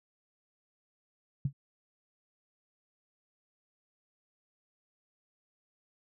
sine tone with exponential decay, 138.2 Hz, C#3, 5 cents flat, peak -23 dBFS, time 1.45-1.53 s, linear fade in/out 5 ms, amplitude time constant 17 ms, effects none

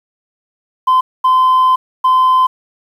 sine tone bursts at uneven times, 1029 Hz, C6, 29 cents flat, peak -5 dBFS, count 3, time 0.87-1.01 / 1.24-1.76 / 2.04-2.47 s, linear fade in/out 10 ms, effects tanh soft clip ceiling -6 dBFS + 7-bit

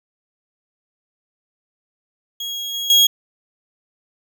35% pulse tone with level steps, 3299 Hz, G#7, 12 cents flat, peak -23 / -21 / -8 dBFS, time 2.4-3.07 s, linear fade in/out 5 ms, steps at 2.74 / 2.9 s, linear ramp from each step 2 ms, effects none

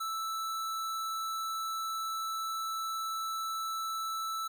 square tone, 1318.5 Hz, E6, in tune, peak -34 dBFS, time 0-4.48 s, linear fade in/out 10 ms, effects none

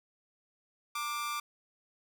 sawtooth tone with amplitude modulation, 1181 Hz, D6, 9 cents sharp, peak -27 dBFS, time 0.95-1.4 s, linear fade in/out 5 ms, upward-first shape sine, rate 257 Hz, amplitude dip 60%, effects none

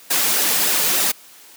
white noise with flanger, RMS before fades -18 dBFS, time 0.1-1.12 s, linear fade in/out 10 ms, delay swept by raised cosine 0.88 to 3.18 ms, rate 3.4 Hz, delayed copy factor -0.5, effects white hiss -45 dBFS RMS until 1.56 s + high-pass 200 Hz 12 dB/octave

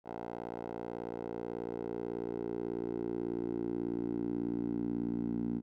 10% pulse tone with band-pass filter sweep, 58.27 Hz, A#1, in tune, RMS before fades -37 dBFS, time 0.04-5.62 s, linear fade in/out 50 ms, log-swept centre 610 to 250 Hz, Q 3.3, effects none

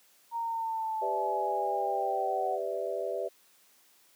sine linear sweep, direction down, 932.3 to 740 Hz, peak -30 dBFS, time 0.31-2.59 s, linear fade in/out 50 ms
sine chord, E minor seventh, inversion first, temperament equal with one note detuned, 392 / 500.2 / 587.3 / 659.3 Hz, G4 / B4 / D5 / E5, 0 / +22 / 0 / 0 cents, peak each -36 dBFS, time 1.01-3.29 s, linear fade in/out 20 ms
effects white hiss -63 dBFS RMS until 4.15 s + high-pass 200 Hz 12 dB/octave

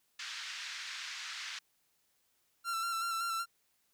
pink band-pass noise, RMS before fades -43 dBFS, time 0.19-1.59 s, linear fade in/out 5 ms, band 1500 to 6000 Hz, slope 24 dB/octave
45% pulse tone with vibrato, 1356 Hz, E6, 49 cents sharp, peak -33 dBFS, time 2.64-3.46 s, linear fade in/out 50 ms, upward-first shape square, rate 5.3 Hz, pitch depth 26 cents each way
effects white hiss -75 dBFS RMS until 3.93 s

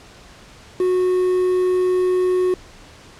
triangle tone with quantisation, 366.3 Hz, F#4, 17 cents flat, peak -13 dBFS, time 0.8-2.54 s, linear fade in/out 2 ms, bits 6, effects pink hiss -44 dBFS RMS until 3.19 s + low-pass 7000 Hz 12 dB/octave

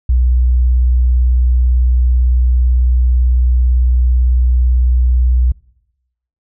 sine tone with vibrato, 61.74 Hz, B1, in tune, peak -8 dBFS, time 0.09-5.52 s, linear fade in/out 5 ms, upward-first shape sine, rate 18 Hz, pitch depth 20 cents each way, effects noise-tail reverb RT60 0.9 s tail -24 dB re dry

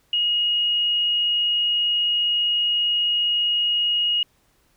sine tone, 2879 Hz, F#7, 48 cents flat, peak -18 dBFS, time 0.13-4.23 s, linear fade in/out 2 ms, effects pink hiss -63 dBFS RMS until 4.76 s

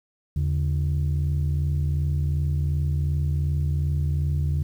sine tone pair together, 80.2 / 142.9 Hz, E2 / D3, -47 / -47 cents, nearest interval minor seventh, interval 1000 cents, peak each -21 / -23 dBFS, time 0.36-4.63 s, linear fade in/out 5 ms, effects tanh soft clip ceiling -17 dBFS + 9-bit

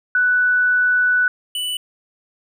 sine / square tone pair in turn, 1486 / 2972 Hz, F#6 / F#7, +7 / +7 cents, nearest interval octave, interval 1200 cents, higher second, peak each -13 / -22 dBFS, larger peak first, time 0.15-1.28 / 1.55-1.77 s, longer first, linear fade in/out 2 ms, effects none

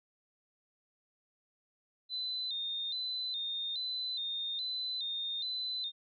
sine tone with vibrato, 3834 Hz, A#7, 48 cents sharp, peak -34 dBFS, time 2.09-5.92 s, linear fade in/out 50 ms, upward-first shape square, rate 1.2 Hz, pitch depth 82 cents each way, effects none

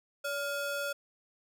square ring-modulated tone, 987.8 Hz, B5, in tune, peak -30 dBFS, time 0.24-0.93 s, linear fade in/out 10 ms, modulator 417 Hz, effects none

